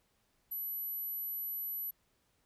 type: tone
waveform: sine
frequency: 11820 Hz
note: F#9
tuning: 3 cents flat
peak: -36 dBFS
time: 0.51-1.91 s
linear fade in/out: 10 ms
effects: pink hiss -75 dBFS RMS until 2.45 s